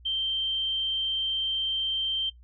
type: tone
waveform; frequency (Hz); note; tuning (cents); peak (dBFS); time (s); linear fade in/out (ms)
sine; 3136; G7; 0; -25; 0.05-2.3; 10
effects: noise-tail reverb RT60 0.1 s tail -17 dB re dry + added 60 Hz sine -49 dBFS peak until 2.43 s